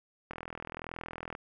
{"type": "click train", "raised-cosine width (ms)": 0.5, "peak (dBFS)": -24, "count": 44, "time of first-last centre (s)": [0.31, 1.351], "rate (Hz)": 41.3, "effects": []}